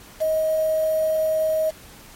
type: tone with quantisation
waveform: sine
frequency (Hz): 630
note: D#5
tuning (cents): +21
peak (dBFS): -18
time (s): 0.2-1.71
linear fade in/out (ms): 20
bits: 6
effects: pink hiss -45 dBFS RMS until 2.15 s + MP3 64 kbps